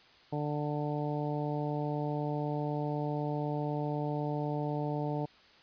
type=harmonic tone; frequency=148 Hz; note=D3; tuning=14 cents sharp; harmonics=1 / 2 / 3 / 4 / 5 / 6; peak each=-34 / -37 / -39 / -40 / -41 / -42 dBFS; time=0.32-5.26 s; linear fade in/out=10 ms; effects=white hiss -59 dBFS RMS until 5.62 s + resampled to 11025 Hz